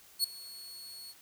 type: tone with ADSR envelope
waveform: sawtooth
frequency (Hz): 4370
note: C#8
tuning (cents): -26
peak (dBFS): -21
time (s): 0.19-1.14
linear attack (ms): 50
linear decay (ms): 5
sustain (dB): -21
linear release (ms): 39
effects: white hiss -58 dBFS RMS until 1.21 s